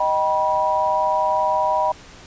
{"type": "chord", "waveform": "sine", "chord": "Eb augmented", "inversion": "none", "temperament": "just", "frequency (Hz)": [622.3, 777.8, 972.3], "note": ["Eb5", "G5", "B5"], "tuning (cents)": [0, -14, -27], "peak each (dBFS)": [-22, -23, -19], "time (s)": [0, 1.92], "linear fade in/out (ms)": 5, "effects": ["pink hiss -43 dBFS RMS until 2.26 s", "resampled to 16000 Hz"]}